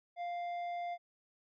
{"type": "tone with tanh clipping", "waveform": "sine", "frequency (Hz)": 698.5, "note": "F5", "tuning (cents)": 0, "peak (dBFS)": -38, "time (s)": [0.16, 0.98], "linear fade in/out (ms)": 50, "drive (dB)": 8, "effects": []}